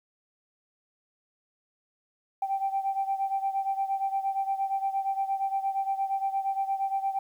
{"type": "beating tone pair", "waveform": "sine", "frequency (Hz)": [779, 787.6], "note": ["G5", "G5"], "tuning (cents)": [-11, 8], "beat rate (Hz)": 8.6, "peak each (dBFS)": [-27, -31], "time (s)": [2.42, 7.19], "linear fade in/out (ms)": 5, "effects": ["tanh soft clip ceiling -19 dBFS", "10-bit"]}